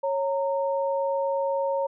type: tone pair together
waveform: sine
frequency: 550.8 / 922 Hz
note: C#5 / A#5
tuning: -11 / -19 cents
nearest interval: major sixth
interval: 892 cents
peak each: -24 / -29 dBFS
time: 0.03-1.87 s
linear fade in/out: 10 ms
effects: none